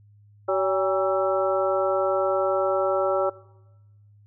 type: harmonic tone with a mistuned harmonic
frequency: 190 Hz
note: F#3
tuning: 46 cents sharp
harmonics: 2 / 3 / 4 / 5 / 6 / 7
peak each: -26 / -23 / -30 / -35 / -36 / -29 dBFS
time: 0.48-3.3 s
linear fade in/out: 10 ms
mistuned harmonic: 4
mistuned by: +94 cents
effects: noise-tail reverb RT60 1.0 s tail -20 dB re dry + added 103 Hz sine -51 dBFS peak until 4.26 s

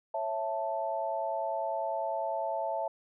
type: chord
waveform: sine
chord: A major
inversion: first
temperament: just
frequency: 550 / 660 / 880 Hz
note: C#5 / E5 / A5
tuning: -14 / +2 / 0 cents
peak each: -37 / -33 / -34 dBFS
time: 0.14-2.88 s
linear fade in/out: 5 ms
effects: none

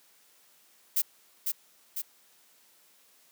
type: noise with echo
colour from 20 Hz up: violet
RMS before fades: -25 dBFS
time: 0.96-1.02 s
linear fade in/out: 10 ms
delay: 500 ms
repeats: 2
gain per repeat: -4 dB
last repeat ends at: 2.02 s
effects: white hiss -62 dBFS RMS until 3.31 s + high-pass 200 Hz 12 dB/octave

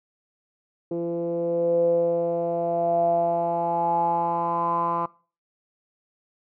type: tone with low-pass filter sweep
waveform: 10% pulse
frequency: 170 Hz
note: F3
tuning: 46 cents flat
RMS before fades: -24 dBFS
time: 0.91-5.06 s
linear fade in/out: 5 ms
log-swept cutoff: 410 to 1100 Hz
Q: 8.9
effects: noise-tail reverb RT60 0.4 s tail -23 dB re dry

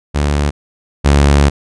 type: tone pair in turn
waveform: sawtooth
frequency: 72.7 / 71.2 Hz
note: D2 / C#2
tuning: -17 / +47 cents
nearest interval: unison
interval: 36 cents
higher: first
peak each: -8 / -3 dBFS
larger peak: second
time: 0.14-0.51 / 1.04-1.5 s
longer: second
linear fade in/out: 20 ms
effects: resampled to 22050 Hz

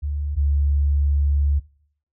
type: tone pair in turn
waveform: sine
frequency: 72.8 / 71.55 Hz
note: D2 / D2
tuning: -15 / -45 cents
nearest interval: unison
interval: 30 cents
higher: first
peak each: -22 / -16 dBFS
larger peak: second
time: 0.02-0.36 / 0.36-1.6 s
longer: second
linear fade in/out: 20 ms
effects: noise-tail reverb RT60 0.6 s tail -21 dB re dry

